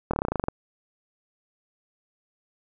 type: slowing click train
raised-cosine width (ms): 1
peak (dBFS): -11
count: 12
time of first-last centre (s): 0.11-0.484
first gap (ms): 25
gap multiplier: 1.06
effects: none